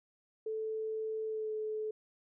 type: tone with pitch glide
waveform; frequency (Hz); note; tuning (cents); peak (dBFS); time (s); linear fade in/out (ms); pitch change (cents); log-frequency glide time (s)
sine; 438.4 to 431.6; A4 to A4; -6 to -33; -34; 0.46-1.91; 5; -27; 1.26-1.53
effects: none